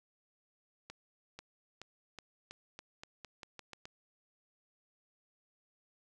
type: accelerating click train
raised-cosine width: 0.2 ms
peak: -29 dBFS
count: 12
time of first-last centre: 0.9-3.855 s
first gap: 490 ms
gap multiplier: 0.87
effects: none